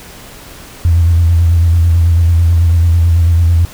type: tone with vibrato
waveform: sine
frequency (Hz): 84.4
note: E2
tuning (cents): +41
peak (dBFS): -5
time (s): 0.85-3.65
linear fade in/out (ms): 0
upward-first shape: square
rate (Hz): 9.1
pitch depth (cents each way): 36
effects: tanh soft clip ceiling -1 dBFS + pink hiss -34 dBFS RMS until 3.73 s